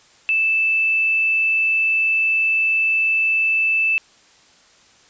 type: tone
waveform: sine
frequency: 2637 Hz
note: E7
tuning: in tune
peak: -15 dBFS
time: 0.29-3.98 s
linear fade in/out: 0 ms
effects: white hiss -52 dBFS RMS until 5.09 s + resampled to 16000 Hz